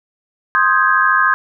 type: chord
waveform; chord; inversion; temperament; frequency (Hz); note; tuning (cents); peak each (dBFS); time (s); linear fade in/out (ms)
sine; Ab major seventh; first; equal with one note detuned; 1055 / 1244.5 / 1568 / 1661.2; C6 / Eb6 / G6 / Ab6; +14 / 0 / 0 / 0; -16; 0.55-1.34; 0
effects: none